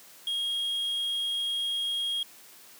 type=tone; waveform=triangle; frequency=3266 Hz; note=G#7; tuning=30 cents flat; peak=-26 dBFS; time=0.27-2.23 s; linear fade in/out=2 ms; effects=white hiss -52 dBFS RMS until 2.79 s + high-pass 150 Hz 12 dB/octave